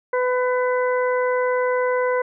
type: harmonic tone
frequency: 501 Hz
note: B4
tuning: 25 cents sharp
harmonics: 1 / 2 / 3 / 4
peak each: -19 / -25 / -29 / -31 dBFS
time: 0.13-2.22 s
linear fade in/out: 5 ms
effects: none